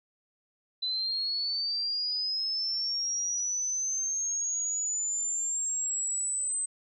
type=linear sweep; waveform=sine; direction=up; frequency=4000 to 8210 Hz; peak=-28 dBFS; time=0.82-6.66 s; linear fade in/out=10 ms; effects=none